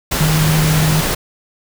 sine tone in noise, 155.56 Hz, D#3, in tune, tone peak -12 dBFS, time 0.2-1.01 s, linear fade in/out 10 ms, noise pink, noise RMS -18 dBFS, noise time 0.11-1.15 s, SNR +3 dB, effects none

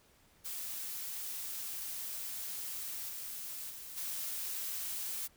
blue noise with level steps, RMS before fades -41 / -43 / -47 / -39 dBFS, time 0.44-5.28 s, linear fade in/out 20 ms, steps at 3.08 / 3.69 / 3.96 s, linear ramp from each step 20 ms, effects pink hiss -66 dBFS RMS until 5.36 s

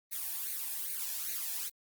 blue noise with flanger, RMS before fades -37 dBFS, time 0.11-1.7 s, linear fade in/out 20 ms, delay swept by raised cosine 0.46 to 1.21 ms, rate 2.5 Hz, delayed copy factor +0.7, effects Opus 32 kbps

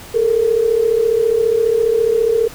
sine tone pair together, 425.8 / 460.5 Hz, G#4 / A#4, +43 / -21 cents, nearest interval minor second, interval 136 cents, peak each -17 / -13 dBFS, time 0.14-2.48 s, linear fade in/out 10 ms, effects pink hiss -36 dBFS RMS until 2.54 s

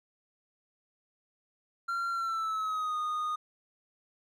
triangle tone with pitch glide, 1376 to 1233 Hz, F6 to D#6, -26 to -16 cents, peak -28 dBFS, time 1.88-3.36 s, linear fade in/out 10 ms, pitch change -190 cents, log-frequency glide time 2.1-2.97 s, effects none

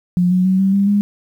sine tone with pitch steps, 178.1 / 183 / 188.04 / 193.21 / 198.53 / 204 Hz, F3 / F#3 / F#3 / G3 / G3 / G#3, +34 / -19 / +28 / -25 / +22 / -31 cents, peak -11 dBFS, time 0.17-1.01 s, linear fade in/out 0 ms, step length 140 ms, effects 8-bit

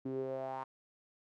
sawtooth tone with band-pass filter sweep, 132 Hz, C3, 16 cents sharp, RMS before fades -39 dBFS, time 0.05-0.64 s, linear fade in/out 10 ms, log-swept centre 300 to 1000 Hz, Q 5.6, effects none

